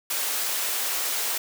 white high-pass noise, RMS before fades -27 dBFS, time 0.1-1.38 s, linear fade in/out 5 ms, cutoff 450 Hz, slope 12 dB/octave, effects none

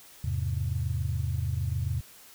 sine chord, E augmented, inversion none, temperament equal with one note detuned, 82.98 / 103.83 / 130.81 Hz, E2 / G#2 / B#2, +12 / 0 / 0 cents, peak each -30 / -31 / -31 dBFS, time 0.24-2.01 s, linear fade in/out 5 ms, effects tanh soft clip ceiling -17 dBFS + white hiss -52 dBFS RMS until 2.34 s

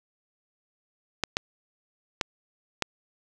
clicks, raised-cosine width 0.2 ms, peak -7 dBFS, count 4, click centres 1.237 / 1.369 / 2.212 / 2.823 s, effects none

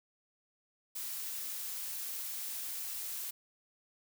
blue noise, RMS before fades -40 dBFS, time 0.95-3.31 s, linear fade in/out 10 ms, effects none

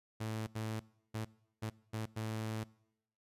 sawtooth tone bursts at uneven times, 110 Hz, A2, in tune, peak -33 dBFS, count 6, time 0.2-0.47 / 0.55-0.8 / 1.14-1.25 / 1.62-1.7 / 1.93-2.06 / 2.16-2.64 s, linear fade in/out 10 ms, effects noise-tail reverb RT60 0.8 s tail -23 dB re dry + resampled to 32000 Hz

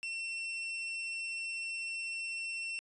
40% pulse tone, 2704 Hz, E7, 43 cents sharp, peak -35 dBFS, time 0.03-2.79 s, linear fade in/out 0 ms, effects resampled to 22050 Hz

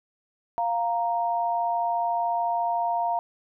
sine tone pair together, 698.5 / 932.4 Hz, F5 / A#5, 0 / 0 cents, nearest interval perfect fourth, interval 500 cents, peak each -25 / -26 dBFS, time 0.58-3.19 s, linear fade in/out 0 ms, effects none

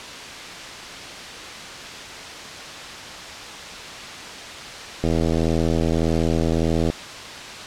click train, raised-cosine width 2 ms, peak -8 dBFS, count 153, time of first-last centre 5.04-6.9 s, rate 81.7 Hz, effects white hiss -34 dBFS RMS until 7.66 s + low-pass 5000 Hz 12 dB/octave

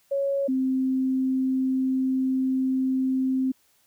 sine tone pair in turn, 554.4 / 261.6 Hz, C#5 / C4, 0 / 0 cents, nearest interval octave + minor second, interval 1300 cents, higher first, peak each -22 / -21 dBFS, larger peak second, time 0.11-0.48 / 0.48-3.52 s, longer second, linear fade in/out 10 ms, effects white hiss -64 dBFS RMS until 3.86 s

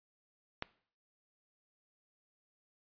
click, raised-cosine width 0.3 ms, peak -19 dBFS, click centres 0.624 s, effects noise-tail reverb RT60 0.5 s tail -20 dB re dry + resampled to 11025 Hz

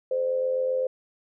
sine tone with amplitude modulation, 517 Hz, C5, 21 cents flat, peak -20 dBFS, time 0.11-0.87 s, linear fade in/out 5 ms, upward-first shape sine, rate 87.6 Hz, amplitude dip 55%, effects none

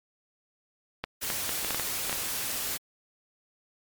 clicks, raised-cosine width 0.3 ms, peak -14 dBFS, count 9, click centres 1.04 / 1.302 / 1.493 / 1.647 / 1.707 / 1.746 / 1.797 / 2.096 / 2.128 s
white noise, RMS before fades -32 dBFS, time 1.21-2.78 s, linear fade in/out 20 ms
effects MP3 96 kbps

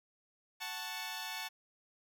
10% pulse chord, F# minor, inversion none, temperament equal, 740 / 880 / 1108.7 Hz, F#5 / A5 / C#6, 0 / 0 / 0 cents, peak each -37 / -33 / -39 dBFS, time 0.6-1.49 s, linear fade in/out 20 ms, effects none

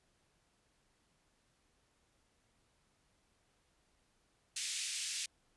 white band-pass noise, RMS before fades -40 dBFS, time 4.56-5.26 s, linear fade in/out 5 ms, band 2200 to 8800 Hz, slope 24 dB/octave, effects pink hiss -75 dBFS RMS until 5.56 s + resampled to 24000 Hz

